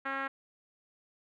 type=tone with low-pass filter; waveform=5% pulse; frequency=271.4 Hz; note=C#4; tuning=36 cents flat; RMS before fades=-35 dBFS; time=0.05-0.28 s; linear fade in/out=10 ms; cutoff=1600 Hz; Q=2.2; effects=none